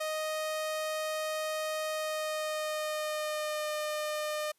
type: tone with pitch glide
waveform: sawtooth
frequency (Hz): 622.3 to 606.7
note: D#5 to D#5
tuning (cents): 0 to -44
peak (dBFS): -28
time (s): 0-4.52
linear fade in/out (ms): 10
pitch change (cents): -44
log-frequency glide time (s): 1.91-3.7
effects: white hiss -73 dBFS RMS until 4.58 s + resampled to 32000 Hz